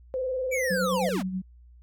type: tone with vibrato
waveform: sine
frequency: 514 Hz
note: C5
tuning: 31 cents flat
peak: -26 dBFS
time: 0.14-1.09 s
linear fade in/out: 0 ms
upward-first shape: square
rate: 20 Hz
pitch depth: 41 cents each way
type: linear sweep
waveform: square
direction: down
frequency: 2351 to 156 Hz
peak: -28 dBFS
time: 0.51-1.23 s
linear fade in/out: 20 ms
type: tone with tremolo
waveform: sine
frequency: 186.5 Hz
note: F#3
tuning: 14 cents sharp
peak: -26 dBFS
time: 0.7-1.42 s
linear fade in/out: 10 ms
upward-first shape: sine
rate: 9.4 Hz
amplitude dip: 50%
effects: added 60 Hz sine -49 dBFS peak until 1.82 s